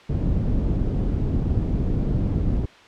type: low-pass noise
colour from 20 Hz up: pink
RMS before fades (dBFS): -22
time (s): 0.09-2.66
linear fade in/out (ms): 10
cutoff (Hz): 250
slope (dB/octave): 12
effects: white hiss -47 dBFS RMS until 2.87 s + low-pass 3000 Hz 12 dB/octave